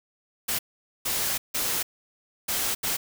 white noise bursts at uneven times, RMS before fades -27 dBFS, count 5, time 0.48-0.59 / 1.05-1.38 / 1.54-1.83 / 2.48-2.75 / 2.83-2.97 s, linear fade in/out 10 ms, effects none

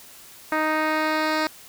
10% pulse tone with low-pass filter sweep, 311.1 Hz, D#4, in tune, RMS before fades -23 dBFS, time 0.52-1.47 s, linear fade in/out 2 ms, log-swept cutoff 2000 to 4800 Hz, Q 1.2, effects white hiss -46 dBFS RMS until 1.68 s

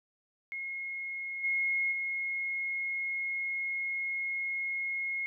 sine tone with level steps, 2159 Hz, C#7, 46 cents flat, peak -35 / -27 / -31 dBFS, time 0.52-5.26 s, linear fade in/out 0 ms, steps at 1.43 / 1.91 s, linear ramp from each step 20 ms, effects none

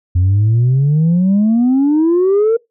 sine exponential sweep, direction up, 87.31 to 466.4 Hz, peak -7 dBFS, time 0.15-2.57 s, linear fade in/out 10 ms, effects noise-tail reverb RT60 0.2 s tail -24 dB re dry + tanh soft clip ceiling -7 dBFS

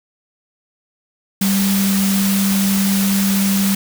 sine tone in noise, 196 Hz, G3, in tune, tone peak -14 dBFS, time 1.41-3.75 s, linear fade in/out 5 ms, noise white, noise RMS -22 dBFS, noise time 1.41-3.75 s, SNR +5 dB, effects none

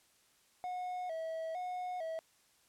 triangle tone with vibrato, 686 Hz, F5, 31 cents flat, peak -35 dBFS, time 0.64-2.19 s, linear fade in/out 0 ms, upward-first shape square, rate 1.1 Hz, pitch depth 100 cents each way, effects white hiss -69 dBFS RMS until 2.68 s + low-pass 11000 Hz 12 dB/octave

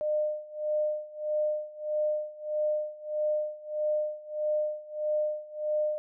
sine tone with tremolo, 606 Hz, D#5, 46 cents flat, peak -24 dBFS, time 0.01-5.98 s, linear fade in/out 0 ms, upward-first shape sine, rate 1.6 Hz, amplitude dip 90%, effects none

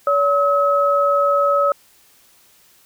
sine tone pair together, 569.3 / 1284 Hz, C#5 / E6, +46 / -46 cents, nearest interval octave + major second, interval 1408 cents, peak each -16 dBFS, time 0.07-1.72 s, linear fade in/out 2 ms, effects white hiss -53 dBFS RMS until 2.85 s

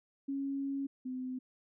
sine tone pair in turn, 275.6 / 255.9 Hz, C#4 / C4, -10 / -38 cents, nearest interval minor second, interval 128 cents, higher first, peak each -33 / -36 dBFS, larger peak first, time 0.28-0.87 / 1.05-1.39 s, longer first, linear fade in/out 10 ms, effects none

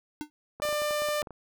square tone with exponential decay, 300 Hz, D4, 37 cents sharp, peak -29 dBFS, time 0.21-0.3 s, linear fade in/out 0 ms, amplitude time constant 19 ms
clicks, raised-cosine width 1 ms, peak -28 dBFS, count 11, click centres 0.6 / 0.652 / 0.689 / 0.727 / 0.819 / 0.909 / 1.02 / 1.087 / 1.228 / 1.272 / 1.307 s
sawtooth tone, 596 Hz, D5, 25 cents sharp, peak -23 dBFS, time 0.62-1.22 s, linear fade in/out 0 ms
effects none

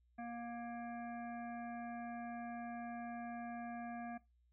harmonic tone, 236 Hz, A#3, 22 cents sharp, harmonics 1 / 3 / 5 / 7 / 9 / 10, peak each -46 / -47 / -59 / -55 / -65 / -63 dBFS, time 0.18-4.18 s, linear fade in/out 10 ms, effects noise-tail reverb RT60 0.2 s tail -18 dB re dry + added 60 Hz sine -70 dBFS peak until 4.52 s

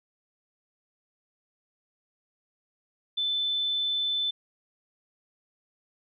sine tone, 3520 Hz, A7, in tune, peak -25 dBFS, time 3.17-4.31 s, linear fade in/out 10 ms, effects none

